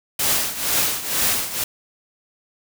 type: noise with tremolo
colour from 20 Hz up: white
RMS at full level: -18 dBFS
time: 0.19-1.64 s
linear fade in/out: 5 ms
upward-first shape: triangle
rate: 2.1 Hz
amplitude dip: 80%
effects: none